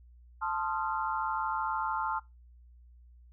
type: chord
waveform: sine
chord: F dominant seventh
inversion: first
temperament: equal with one note detuned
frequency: 880 / 1046.5 / 1244.5 / 1377.7 Hz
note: A5 / C6 / Eb6 / F6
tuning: 0 / 0 / 0 / -24 cents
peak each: -33 / -36 / -38 / -35 dBFS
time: 0.41-2.2 s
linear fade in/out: 20 ms
effects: noise-tail reverb RT60 0.2 s tail -21 dB re dry + added 60 Hz sine -53 dBFS peak until 3.32 s